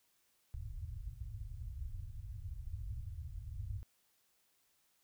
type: low-pass noise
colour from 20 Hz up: white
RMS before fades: -44 dBFS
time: 0.54-3.83 s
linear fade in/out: 0 ms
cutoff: 110 Hz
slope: 48 dB/octave
effects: white hiss -75 dBFS RMS until 5.03 s